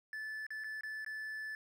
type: tone with dropouts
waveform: triangle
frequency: 1743 Hz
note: A6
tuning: 17 cents flat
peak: -38 dBFS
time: 0.13-1.55 s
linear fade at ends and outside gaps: 1 ms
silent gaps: 0.466-0.505 / 0.638-0.643 / 0.809-0.834 / 1.047-1.063 s
effects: none